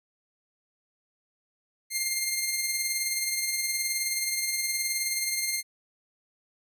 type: tone with tremolo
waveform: 10% pulse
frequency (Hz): 2112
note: C7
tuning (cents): +16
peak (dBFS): -16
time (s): 1.9-5.63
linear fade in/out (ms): 50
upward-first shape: sine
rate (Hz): 19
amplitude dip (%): 40
effects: none